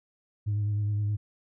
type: tone with vibrato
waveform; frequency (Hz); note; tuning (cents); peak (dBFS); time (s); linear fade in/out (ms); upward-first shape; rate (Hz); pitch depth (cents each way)
sine; 103.83; G#2; 0; -23; 0.46-1.17; 20; sine; 9.6; 26
effects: tanh soft clip ceiling -23 dBFS